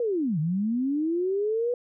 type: linear two-way sweep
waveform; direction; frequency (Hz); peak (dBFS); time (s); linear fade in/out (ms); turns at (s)
sine; down then up; 493.9 to 146.83 to 493.9; -23; 0-1.74; 2; 0.39
effects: none